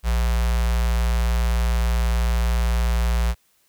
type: tone with notch filter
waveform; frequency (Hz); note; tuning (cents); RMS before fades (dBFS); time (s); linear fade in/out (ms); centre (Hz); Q
square; 58.27; A#1; 0; -20; 0.03-3.35; 50; 290; 0.61
effects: white hiss -63 dBFS RMS until 3.68 s